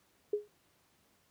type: tone with exponential decay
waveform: sine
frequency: 416.3 Hz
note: G#4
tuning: 4 cents sharp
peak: -25 dBFS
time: 0.33-0.48 s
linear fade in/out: 5 ms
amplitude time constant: 32 ms
effects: pink hiss -70 dBFS RMS until 1.3 s + high-pass 80 Hz 12 dB/octave